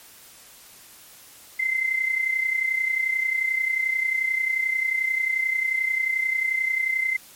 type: tone with amplitude modulation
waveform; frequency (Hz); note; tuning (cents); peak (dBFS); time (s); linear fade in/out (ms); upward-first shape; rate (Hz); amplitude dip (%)
sine; 2072; C7; -17; -18; 1.59-7.17; 10; sine; 31.3; 65
effects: white hiss -48 dBFS RMS until 7.35 s + MP3 64 kbps